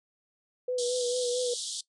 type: tone with vibrato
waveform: sine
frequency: 493.9 Hz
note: B4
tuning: in tune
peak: -27 dBFS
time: 0.68-1.54 s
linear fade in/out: 5 ms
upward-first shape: sine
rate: 4.5 Hz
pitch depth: 32 cents each way
type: band-pass noise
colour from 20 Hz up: pink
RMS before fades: -36 dBFS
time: 0.78-1.81 s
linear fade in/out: 5 ms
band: 3200 to 9700 Hz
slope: 96 dB/octave
effects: noise-tail reverb RT60 0.1 s tail -19 dB re dry